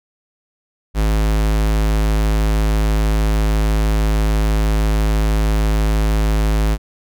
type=tone; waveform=square; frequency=53.1 Hz; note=G#1; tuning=39 cents sharp; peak=-14 dBFS; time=0.94-6.78 s; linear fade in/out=50 ms; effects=none